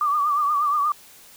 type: tone with vibrato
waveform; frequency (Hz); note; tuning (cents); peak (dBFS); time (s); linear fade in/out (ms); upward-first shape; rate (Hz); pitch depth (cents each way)
sine; 1174.7; D6; 0; -18; 0.01-0.92; 2; triangle; 8.4; 89
effects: white hiss -48 dBFS RMS until 1.36 s